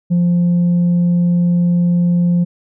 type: tone with tanh clipping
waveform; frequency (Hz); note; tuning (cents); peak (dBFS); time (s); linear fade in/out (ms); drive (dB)
sine; 174.61; F3; 0; -11; 0.1-2.45; 20; 1
effects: none